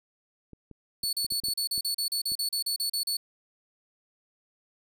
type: clicks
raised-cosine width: 3 ms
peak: -33 dBFS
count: 9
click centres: 0.533 / 0.713 / 1.037 / 1.246 / 1.322 / 1.437 / 1.485 / 1.779 / 2.319 s
type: tone bursts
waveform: sawtooth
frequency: 4435 Hz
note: C#8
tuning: in tune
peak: -24 dBFS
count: 16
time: 1.03-3.17 s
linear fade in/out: 5 ms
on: 100 ms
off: 36 ms
effects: none